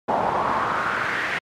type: noise with band-pass filter sweep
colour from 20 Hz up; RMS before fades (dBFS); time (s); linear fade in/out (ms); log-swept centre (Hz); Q
brown; -23; 0.08-1.39; 10; 780 to 2000; 3.1
effects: high-pass 100 Hz 12 dB/octave + MP3 64 kbps